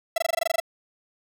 45% pulse tone bursts, 665 Hz, E5, 15 cents sharp, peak -20 dBFS, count 11, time 0.16-0.601 s, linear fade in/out 5 ms, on 21 ms, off 21 ms, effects none

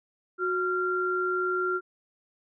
sine tone pair together, 366.4 / 1381 Hz, F#4 / F6, -17 / -20 cents, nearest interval octave + major seventh, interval 2297 cents, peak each -28 / -27 dBFS, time 0.38-1.81 s, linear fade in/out 50 ms, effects none

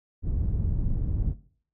pink low-pass noise, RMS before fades -26 dBFS, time 0.22-1.35 s, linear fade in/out 50 ms, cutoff 130 Hz, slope 12 dB/octave, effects noise-tail reverb RT60 0.5 s tail -18 dB re dry

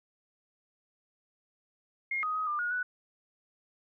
sine tone with pitch steps, 2138 / 1250 / 1261 / 1200 / 1442 / 1482 Hz, C7 / D#6 / D#6 / D6 / F#6 / F#6, +37 / +8 / +23 / +37 / -45 / +2 cents, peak -29 dBFS, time 2.11-2.83 s, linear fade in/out 5 ms, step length 120 ms, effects none

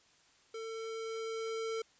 square tone with level ramp, 448.4 Hz, A4, 33 cents sharp, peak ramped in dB -41 to -35 dBFS, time 0.54-1.82 s, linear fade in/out 5 ms, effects white hiss -66 dBFS RMS until 1.99 s + resampled to 16000 Hz

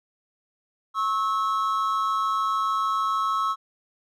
triangle tone pair together, 1093.2 / 1300 Hz, C#6 / E6, -24 / -24 cents, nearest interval minor third, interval 300 cents, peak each -23 dBFS, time 0.94-3.56 s, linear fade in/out 50 ms, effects none

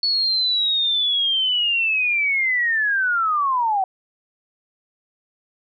sine linear sweep, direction down, 4428 to 740 Hz, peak -17 dBFS, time 0.03-3.84 s, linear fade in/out 2 ms, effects none

